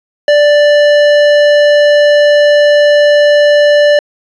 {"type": "tone with hard clipping", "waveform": "sine", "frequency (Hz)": 587.3, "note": "D5", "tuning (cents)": 0, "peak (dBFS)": -6, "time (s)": [0.28, 3.99], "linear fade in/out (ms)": 2, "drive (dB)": 13, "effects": ["resampled to 22050 Hz"]}